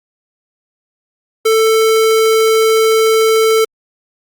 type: tone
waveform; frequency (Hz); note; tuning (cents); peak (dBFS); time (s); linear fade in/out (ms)
square; 443.2; A4; +13; -9; 1.45-3.65; 10
effects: Opus 48 kbps